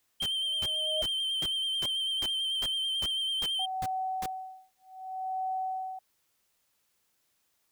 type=tone with vibrato; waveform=triangle; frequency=3136 Hz; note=G7; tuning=in tune; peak=-27 dBFS; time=0.2-3.66 s; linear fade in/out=10 ms; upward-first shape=triangle; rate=9.1 Hz; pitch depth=39 cents each way
type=noise bursts; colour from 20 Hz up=pink; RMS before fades=-38 dBFS; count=11; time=0.22-4.26 s; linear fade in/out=2 ms; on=40 ms; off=360 ms
type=tone with exponential growth; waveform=sine; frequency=622.3 Hz; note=D#5; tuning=in tune; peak=-29 dBFS; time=0.33-1.02 s; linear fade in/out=5 ms; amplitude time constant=150 ms
type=tone with tremolo; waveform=sine; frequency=754 Hz; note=F#5; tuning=32 cents sharp; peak=-29 dBFS; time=3.59-5.99 s; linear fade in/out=5 ms; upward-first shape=sine; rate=0.65 Hz; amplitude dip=100%
effects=white hiss -74 dBFS RMS until 7.71 s